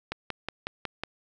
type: click train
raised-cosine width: 0.3 ms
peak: -15 dBFS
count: 6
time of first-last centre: 0.12-1.036 s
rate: 5.46 Hz
effects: none